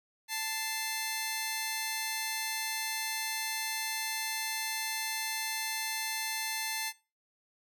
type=tone pair together; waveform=10% pulse; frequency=880 / 2080 Hz; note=A5 / C7; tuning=0 / -11 cents; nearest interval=octave + minor third; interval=1489 cents; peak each=-27 / -27 dBFS; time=0.28-6.93 s; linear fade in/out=50 ms; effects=noise-tail reverb RT60 0.3 s tail -20 dB re dry

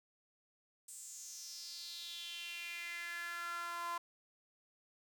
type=tone with high-pass filter sweep; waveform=sawtooth; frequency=343.4 Hz; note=F4; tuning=29 cents flat; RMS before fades=-45 dBFS; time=0.88-3.98 s; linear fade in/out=5 ms; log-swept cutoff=8300 to 1000 Hz; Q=4.8; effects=none

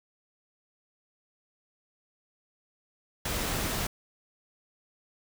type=noise; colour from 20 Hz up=pink; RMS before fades=-31 dBFS; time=3.25-3.87 s; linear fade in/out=5 ms; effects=none

